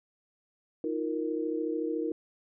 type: chord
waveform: sine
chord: Eb suspended second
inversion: none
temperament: equal with one note detuned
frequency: 315.5 / 349.2 / 466.2 Hz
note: Eb4 / F4 / Bb4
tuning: +24 / 0 / 0 cents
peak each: -32 / -35 / -33 dBFS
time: 0.84-2.12 s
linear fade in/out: 2 ms
effects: none